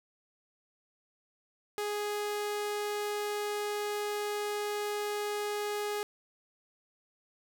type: tone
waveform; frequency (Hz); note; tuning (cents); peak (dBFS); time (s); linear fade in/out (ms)
sawtooth; 415.3; G#4; 0; -28; 1.78-6.03; 0
effects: none